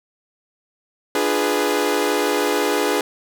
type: chord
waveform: sawtooth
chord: D diminished seventh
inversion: none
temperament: equal with one note detuned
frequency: 297.6 / 349.2 / 415.3 / 493.9 Hz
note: D4 / F4 / Ab4 / Cb5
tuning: +23 / 0 / 0 / 0 cents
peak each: -20 / -22 / -17 / -20 dBFS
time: 1.15-3.01 s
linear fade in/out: 2 ms
effects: none